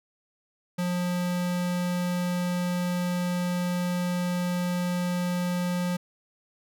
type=tone; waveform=square; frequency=177.9 Hz; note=F3; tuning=32 cents sharp; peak=-26 dBFS; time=0.78-5.97 s; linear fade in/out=10 ms; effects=none